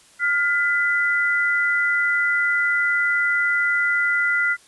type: tone pair together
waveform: sine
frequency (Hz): 1415.6 / 2002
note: F6 / B6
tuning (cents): +23 / +23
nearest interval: tritone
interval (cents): 600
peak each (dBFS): -20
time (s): 0.19-4.57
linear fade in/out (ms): 50
effects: white hiss -52 dBFS RMS until 4.67 s + resampled to 24000 Hz